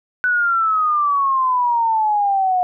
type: exponential sweep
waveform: sine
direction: down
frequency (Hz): 1497 to 720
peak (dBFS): -14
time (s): 0.24-2.63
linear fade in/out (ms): 0
effects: none